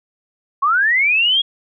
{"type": "linear sweep", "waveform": "sine", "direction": "up", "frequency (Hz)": [1064, 3322], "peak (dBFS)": -12, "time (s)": [0.62, 1.42], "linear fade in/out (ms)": 10, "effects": []}